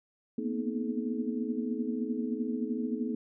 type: tone cluster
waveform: sine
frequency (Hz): 228.8 / 238.6 / 251.9 / 314.2 / 427.1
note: A#3 / A#3 / B3 / D#4 / G#4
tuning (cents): -32 / +41 / +34 / +17 / +48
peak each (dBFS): -35 / -36 / -35 / -38 / -39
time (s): 0.38-3.15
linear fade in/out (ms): 5
effects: none